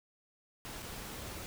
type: noise with dropouts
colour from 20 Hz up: pink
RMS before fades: -44 dBFS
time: 0.65-1.46 s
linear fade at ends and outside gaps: 0 ms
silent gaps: 0.823-0.827 s
effects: none